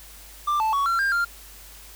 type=tone with pitch steps; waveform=triangle; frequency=1184 / 878 / 1120 / 1364 / 1599 / 1394 Hz; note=D6 / A5 / C#6 / F6 / G6 / F6; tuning=+14 / -4 / +18 / -41 / +34 / -4 cents; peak=-18 dBFS; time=0.47-1.25 s; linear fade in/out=10 ms; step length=130 ms; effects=added 50 Hz sine -47 dBFS peak until 1.95 s + white hiss -46 dBFS RMS until 1.95 s